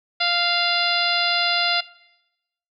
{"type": "harmonic tone with a mistuned harmonic", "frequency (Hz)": 697, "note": "F5", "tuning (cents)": -4, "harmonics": [1, 2, 3, 4, 5, 6, 7], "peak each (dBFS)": [-26, -26, -26, -26, -26, -26, -26], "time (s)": [0.2, 1.81], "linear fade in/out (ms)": 10, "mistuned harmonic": 6, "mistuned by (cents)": -27, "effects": ["noise-tail reverb RT60 0.9 s tail -20 dB re dry"]}